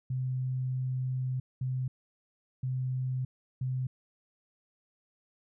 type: tone bursts at uneven times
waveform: sine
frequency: 128.8 Hz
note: C3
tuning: 27 cents flat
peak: -29 dBFS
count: 4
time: 0.1-1.4 / 1.61-1.88 / 2.63-3.25 / 3.61-3.87 s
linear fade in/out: 5 ms
effects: none